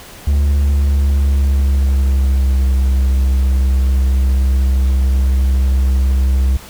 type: tone with pitch glide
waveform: triangle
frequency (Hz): 71.3 to 65.76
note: C#2 to C2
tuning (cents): +49 to +9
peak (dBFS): -8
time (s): 0.27-6.57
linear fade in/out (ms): 5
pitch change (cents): -140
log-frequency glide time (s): 0.46-2.69
effects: pink hiss -36 dBFS RMS until 6.69 s